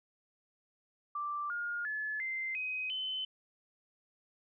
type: tone with pitch steps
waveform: sine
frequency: 1174.7 / 1421.4 / 1719.9 / 2081 / 2518 / 3047 Hz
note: D6 / F6 / A6 / C7 / D#7 / G7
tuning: 0 / +30 / -40 / -10 / +20 / -50 cents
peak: -34 dBFS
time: 1.15-3.25 s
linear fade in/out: 5 ms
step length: 350 ms
effects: none

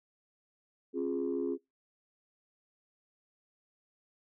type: chord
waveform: sine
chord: F minor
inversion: second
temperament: equal with one note detuned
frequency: 268.4 / 349.2 / 415.3 Hz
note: C4 / F4 / Ab4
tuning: +44 / 0 / 0 cents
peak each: -34 dBFS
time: 0.93-1.58 s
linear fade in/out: 50 ms
effects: noise-tail reverb RT60 0.2 s tail -23 dB re dry + tanh soft clip ceiling -24 dBFS

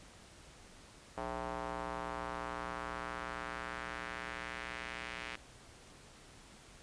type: tone with band-pass filter sweep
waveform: square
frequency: 60 Hz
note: B1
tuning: 49 cents flat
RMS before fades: -42 dBFS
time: 1.17-5.36 s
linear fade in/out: 5 ms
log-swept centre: 820 to 2300 Hz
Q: 1.6
effects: pink hiss -57 dBFS RMS until 6.82 s + resampled to 22050 Hz

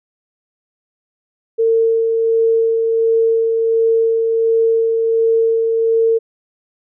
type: tone with tremolo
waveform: sine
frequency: 453.4 Hz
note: A#4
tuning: 48 cents flat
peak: -10 dBFS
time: 1.58-6.19 s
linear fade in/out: 20 ms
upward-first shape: sine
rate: 1.4 Hz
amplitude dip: 30%
effects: none

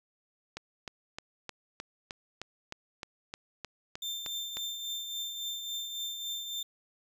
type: click train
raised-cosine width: 0.2 ms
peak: -21 dBFS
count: 14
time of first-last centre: 0.57-4.57 s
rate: 3.25 Hz
type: tone with tremolo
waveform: 35% pulse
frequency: 3581 Hz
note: A7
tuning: 30 cents sharp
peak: -31 dBFS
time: 4.02-6.63 s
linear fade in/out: 5 ms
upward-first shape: triangle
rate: 3.6 Hz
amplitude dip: 50%
effects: none

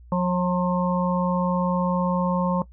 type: harmonic tone with a mistuned harmonic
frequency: 180 Hz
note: F#3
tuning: 47 cents flat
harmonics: 1 / 3 / 5 / 6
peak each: -21 / -26 / -28 / -29 dBFS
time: 0.12-2.62 s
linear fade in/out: 2 ms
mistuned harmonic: 6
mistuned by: -25 cents
effects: noise-tail reverb RT60 0.1 s tail -18 dB re dry + added 60 Hz sine -44 dBFS peak until 2.72 s

